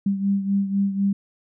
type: beating tone pair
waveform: sine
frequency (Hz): 197.1 / 201.1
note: G3 / G3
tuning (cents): +10 / +44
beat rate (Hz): 4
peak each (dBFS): -20 / -26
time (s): 0.06-1.13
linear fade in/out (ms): 5
effects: none